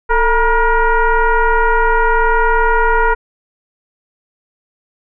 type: tone with frequency modulation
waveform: sine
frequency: 489.4 Hz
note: B4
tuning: 16 cents flat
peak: -9 dBFS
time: 0.09-3.15 s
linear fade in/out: 20 ms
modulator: 469 Hz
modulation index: 2.4
effects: none